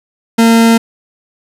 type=tone; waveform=40% pulse; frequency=228.6 Hz; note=A#3; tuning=34 cents flat; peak=-4 dBFS; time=0.38-0.78 s; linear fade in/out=10 ms; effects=resampled to 32000 Hz + 7-bit